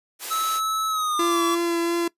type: high-pass noise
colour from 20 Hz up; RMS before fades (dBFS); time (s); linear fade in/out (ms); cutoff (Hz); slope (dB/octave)
white; -32; 0.19-0.61; 50; 290; 48
type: tone with pitch glide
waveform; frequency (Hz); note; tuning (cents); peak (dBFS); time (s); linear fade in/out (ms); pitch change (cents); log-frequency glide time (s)
square; 1300 to 1144.9; E6 to D6; -24 to -44; -23; 0.3-1.56; 20; -220; 0.88-1.42
type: tone with vibrato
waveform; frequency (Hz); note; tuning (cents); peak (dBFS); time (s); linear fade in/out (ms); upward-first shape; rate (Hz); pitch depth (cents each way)
45% pulse; 340; F4; -46; -21; 1.19-2.08; 5; triangle; 2.9; 14
effects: noise-tail reverb RT60 0.1 s tail -21 dB re dry + resampled to 32000 Hz